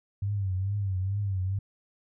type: tone with vibrato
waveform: sine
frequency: 97.4 Hz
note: G2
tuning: 11 cents flat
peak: -26 dBFS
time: 0.22-1.59 s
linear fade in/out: 5 ms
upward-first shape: triangle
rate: 2.3 Hz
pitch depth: 110 cents each way
effects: none